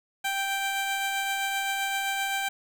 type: tone with tremolo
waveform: 15% pulse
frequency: 784 Hz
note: G5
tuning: in tune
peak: -19 dBFS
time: 0.24-2.49 s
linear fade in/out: 10 ms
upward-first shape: triangle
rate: 7.7 Hz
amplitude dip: 30%
effects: 8-bit